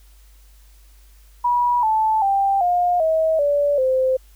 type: tone with pitch steps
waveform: sine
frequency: 970 / 874.2 / 787.9 / 710.1 / 640 / 576.8 / 519.8 Hz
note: B5 / A5 / G5 / F5 / D#5 / D5 / C5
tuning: -31 / -11 / +9 / +29 / +49 / -31 / -11 cents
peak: -15 dBFS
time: 1.44-4.17 s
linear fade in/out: 10 ms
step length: 390 ms
effects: added 50 Hz sine -46 dBFS peak until 4.35 s + white hiss -57 dBFS RMS until 4.35 s